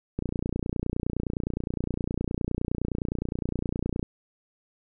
click train, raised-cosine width 3 ms, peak -15 dBFS, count 115, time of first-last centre 0.19-4.028 s, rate 29.7 Hz, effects none

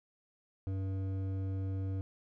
sine tone with hard clipping, 95.9 Hz, G2, 37 cents flat, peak -35 dBFS, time 0.67-2.01 s, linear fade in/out 0 ms, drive 10 dB, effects none

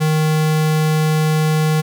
square tone, 155.56 Hz, D#3, in tune, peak -14 dBFS, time 0-1.82 s, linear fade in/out 20 ms, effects none

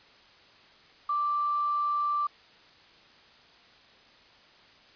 sine tone with quantisation, 1174.7 Hz, D6, in tune, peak -25 dBFS, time 1.09-2.27 s, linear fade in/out 5 ms, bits 8, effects white hiss -56 dBFS RMS until 4.95 s + resampled to 11025 Hz

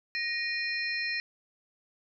sine tone cluster, 1875 / 2448 / 4189 / 5320 Hz, A#6 / D#7 / C8 / E8, +10 / -29 / +1 / +15 cents, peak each -33 / -33 / -38 / -40 dBFS, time 0.15-1.2 s, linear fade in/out 0 ms, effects none

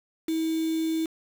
sine tone with quantisation, 322.1 Hz, E4, 40 cents flat, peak -24 dBFS, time 0.28-1.06 s, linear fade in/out 5 ms, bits 6, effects none

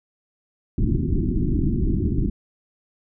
pink low-pass noise, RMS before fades -21 dBFS, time 0.78-2.3 s, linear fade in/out 2 ms, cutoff 370 Hz, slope 96 dB/octave, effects none

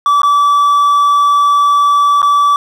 triangle tone with dropouts, 1154 Hz, D6, 31 cents flat, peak -5 dBFS, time 0.06-2.56 s, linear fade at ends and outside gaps 1 ms, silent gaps 0.218-0.232 / 2.218-2.228 s, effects none

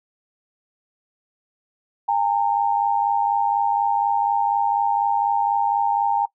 sine tone pair together, 808.9 / 913 Hz, G#5 / A#5, -46 / -36 cents, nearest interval major second, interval 210 cents, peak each -20 dBFS, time 2.08-6.26 s, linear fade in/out 10 ms, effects noise-tail reverb RT60 0.1 s tail -22 dB re dry

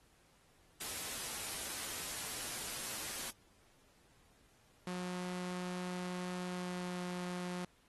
white noise, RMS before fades -42 dBFS, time 0.8-3.31 s, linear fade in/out 10 ms
sawtooth tone with pitch glide, 180.4 to 179.05 Hz, F#3 to F3, -44 to +43 cents, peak -35 dBFS, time 4.87-7.65 s, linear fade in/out 2 ms, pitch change -13 cents, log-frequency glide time 6.5-7.05 s
effects pink hiss -69 dBFS RMS until 7.88 s + AAC 32 kbps

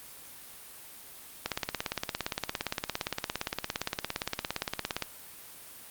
click train, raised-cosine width 0.2 ms, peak -12 dBFS, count 63, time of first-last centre 1.46-5.023 s, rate 17.4 Hz, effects white hiss -48 dBFS RMS until 5.9 s + Opus 32 kbps

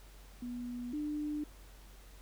sine tone pair in turn, 243.5 / 298.5 Hz, B3 / D4, -24 / +28 cents, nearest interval major third, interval 352 cents, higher second, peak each -38 / -34 dBFS, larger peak second, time 0.42-0.93 / 0.93-1.44 s, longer neither, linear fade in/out 5 ms, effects added 47 Hz sine -53 dBFS peak until 2.21 s + pink hiss -60 dBFS RMS until 2.21 s

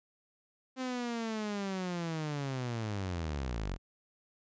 sawtooth linear sweep, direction down, 261.6 to 41.2 Hz, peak -30 dBFS, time 0.76-3.78 s, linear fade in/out 50 ms, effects resampled to 16000 Hz

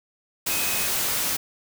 sine tone in noise, 2529 Hz, D#7, 28 cents sharp, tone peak -32 dBFS, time 0.49-0.87 s, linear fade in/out 10 ms, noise white, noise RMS -25 dBFS, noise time 0.46-1.37 s, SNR -10 dB, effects none

